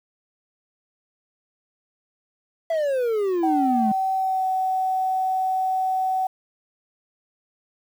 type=exponential sweep; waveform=triangle; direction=down; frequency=672 to 207.7 Hz; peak=-18 dBFS; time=2.7-3.92 s; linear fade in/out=5 ms
type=tone with pitch glide; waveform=sine; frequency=764 to 753.5 Hz; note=G5 to F#5; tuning=-45 to +31 cents; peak=-20 dBFS; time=3.43-6.27 s; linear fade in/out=5 ms; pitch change=-24 cents; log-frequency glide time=4.14-4.46 s
effects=8-bit